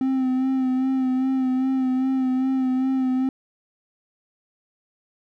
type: tone with vibrato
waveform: triangle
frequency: 260.5 Hz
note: C4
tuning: 7 cents flat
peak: -17 dBFS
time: 0.01-3.29 s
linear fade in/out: 2 ms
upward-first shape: sine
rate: 2.5 Hz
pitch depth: 30 cents each way
effects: none